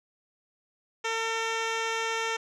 10% pulse tone with low-pass filter, 452 Hz, A4, 47 cents sharp, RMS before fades -30 dBFS, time 1.04-2.37 s, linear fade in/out 10 ms, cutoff 5200 Hz, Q 1.5, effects none

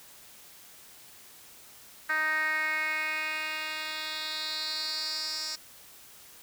10% pulse tone with band-pass filter sweep, 311.1 Hz, D#4, in tune, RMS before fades -32 dBFS, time 2.09-5.56 s, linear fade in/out 10 ms, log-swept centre 1700 to 5600 Hz, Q 4.4, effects white hiss -52 dBFS RMS until 6.42 s

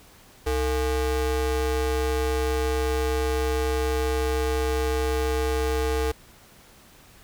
square ring-modulated tone, 190.9 Hz, G3, 46 cents flat, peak -20 dBFS, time 0.46-6.12 s, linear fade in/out 10 ms, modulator 258 Hz, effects pink hiss -52 dBFS RMS until 7.23 s

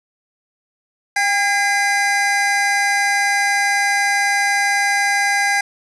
square tone cluster, 800 / 1626 / 2046 Hz, G5 / G#6 / C7, +35 / -37 / -39 cents, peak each -20 dBFS, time 1.16-5.61 s, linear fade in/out 5 ms, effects resampled to 22050 Hz + 7-bit

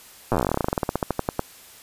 slowing click train, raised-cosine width 1 ms, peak -7 dBFS, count 29, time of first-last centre 0.32-1.394 s, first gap 8 ms, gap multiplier 1.1, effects white hiss -47 dBFS RMS until 1.82 s + resampled to 32000 Hz

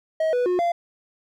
triangle tone with pitch steps, 636 / 492.4 / 360.1 / 689 Hz, D#5 / B4 / F#4 / F5, +38 / -5 / -47 / -24 cents, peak -17 dBFS, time 0.2-0.72 s, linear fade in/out 5 ms, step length 130 ms, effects none

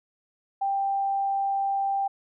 sine tone, 788 Hz, G5, 9 cents sharp, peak -23 dBFS, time 0.61-2.08 s, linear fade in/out 10 ms, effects none

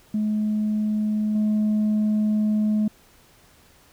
sine tone with level steps, 212.9 Hz, G#3, 43 cents sharp, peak -19 / -16 dBFS, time 0.14-2.88 s, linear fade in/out 5 ms, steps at 1.35 s, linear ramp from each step 2 ms, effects tanh soft clip ceiling -17 dBFS + pink hiss -55 dBFS RMS until 3.92 s

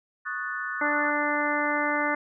sine chord, D# half-diminished seventh, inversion third, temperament equal, 1108.7 / 1244.5 / 1480 / 1760 Hz, C#6 / D#6 / F#6 / A6, 0 / 0 / 0 / 0 cents, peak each -38 / -37 / -32 / -34 dBFS, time 0.25-1.11 s, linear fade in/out 20 ms
harmonic tone, 294.5 Hz, D4, 5 cents sharp, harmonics 1 / 2 / 3 / 4 / 5 / 6 / 7, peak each -31 / -31 / -31 / -31 / -31 / -31 / -31 dBFS, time 0.81-2.15 s, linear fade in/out 5 ms
effects none

